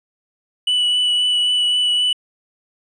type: tone with vibrato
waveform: triangle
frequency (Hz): 2960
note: F#7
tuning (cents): 0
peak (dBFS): -13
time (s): 0.67-2.13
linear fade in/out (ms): 5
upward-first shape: triangle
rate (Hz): 3.8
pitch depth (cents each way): 15
effects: resampled to 22050 Hz